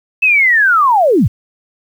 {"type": "linear sweep", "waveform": "sine", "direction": "down", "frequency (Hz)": [2637, 69.3], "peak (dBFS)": -7, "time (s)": [0.22, 1.28], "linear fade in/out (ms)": 10, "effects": ["7-bit"]}